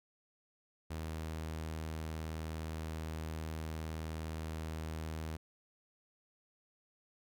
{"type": "tone", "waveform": "sawtooth", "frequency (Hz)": 79.4, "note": "D#2", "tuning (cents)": 36, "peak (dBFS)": -35, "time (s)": [0.9, 5.37], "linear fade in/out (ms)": 10, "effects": []}